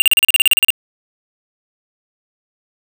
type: tone bursts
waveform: square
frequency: 2794 Hz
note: F7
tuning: in tune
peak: -8 dBFS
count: 13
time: 0-0.704 s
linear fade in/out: 0 ms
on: 20 ms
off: 37 ms
effects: none